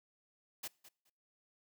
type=noise with echo; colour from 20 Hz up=white; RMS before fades=-42 dBFS; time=0.63-0.68 s; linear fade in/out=10 ms; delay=210 ms; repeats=2; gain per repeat=-15 dB; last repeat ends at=1.1 s; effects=noise-tail reverb RT60 0.5 s tail -25 dB re dry + high-pass 150 Hz 12 dB/octave